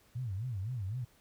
sine tone with vibrato, 109.9 Hz, A2, 2 cents flat, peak -34 dBFS, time 0.15-1.05 s, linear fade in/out 10 ms, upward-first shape sine, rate 3.9 Hz, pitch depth 290 cents each way, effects pink hiss -66 dBFS RMS until 1.2 s

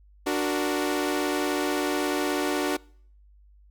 sawtooth chord, D augmented, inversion none, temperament equal, 293.7 / 370 / 466.2 Hz, D4 / F#4 / A#4, 0 / 0 / 0 cents, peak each -23 / -24 / -29 dBFS, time 0.26-2.77 s, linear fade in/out 10 ms, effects noise-tail reverb RT60 0.6 s tail -25 dB re dry + added 50 Hz sine -52 dBFS peak until 3.7 s

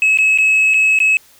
sine tone with dropouts, 2577 Hz, E7, 40 cents flat, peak -7 dBFS, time 0.02-1.17 s, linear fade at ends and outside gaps 1 ms, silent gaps 0.174-0.186 / 0.376-0.385 / 0.738-0.742 / 0.989-1.002 s, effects tanh soft clip ceiling -8 dBFS + white hiss -48 dBFS RMS until 1.39 s

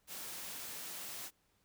white high-pass noise, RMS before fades -45 dBFS, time 0.07-1.31 s, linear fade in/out 50 ms, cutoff 100 Hz, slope 12 dB/octave, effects pink hiss -75 dBFS RMS until 1.64 s

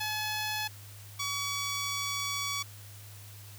10% pulse tone pair in turn, 854 / 1134 Hz, G#5 / C#6, +48 / +39 cents, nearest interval perfect fourth, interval 491 cents, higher second, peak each -23 dBFS, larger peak neither, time 0-0.68 / 1.19-2.63 s, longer second, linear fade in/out 10 ms, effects added 102 Hz sine -47 dBFS peak until 3.58 s + white hiss -52 dBFS RMS until 3.58 s

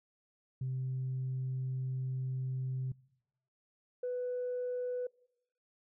sine tone pair in turn, 130 / 496.1 Hz, C3 / B4, -11 / +8 cents, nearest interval octave + major seventh, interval 2319 cents, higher second, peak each -32 / -32 dBFS, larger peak neither, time 0.61-2.92 / 4.03-5.07 s, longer first, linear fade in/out 5 ms, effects noise-tail reverb RT60 0.9 s tail -25 dB re dry + tanh soft clip ceiling -30 dBFS

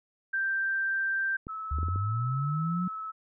sine tone, 1571 Hz, G6, 3 cents sharp, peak -26 dBFS, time 0.33-1.37 s, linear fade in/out 10 ms
clicks, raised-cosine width 3 ms, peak -27 dBFS, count 5, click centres 1.469 / 1.786 / 1.831 / 1.885 / 1.959 s
sine tone with vibrato, 1300 Hz, E6, 24 cents flat, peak -34 dBFS, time 1.48-3.12 s, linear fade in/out 20 ms, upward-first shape square, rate 18 Hz, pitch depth 10 cents each way
sine linear sweep, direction up, 69.7 to 185 Hz, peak -27 dBFS, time 1.71-2.88 s, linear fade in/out 5 ms
effects none

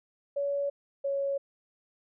sine tone pair in turn, 565 / 555.3 Hz, C#5 / C#5, +33 / +3 cents, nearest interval unison, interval 30 cents, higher first, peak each -27 dBFS, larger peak neither, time 0.36-0.7 / 1.04-1.38 s, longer neither, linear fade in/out 10 ms, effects none

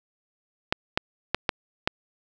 clicks, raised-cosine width 0.3 ms, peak -5 dBFS, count 5, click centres 0.725 / 0.975 / 1.346 / 1.492 / 1.875 s, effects none

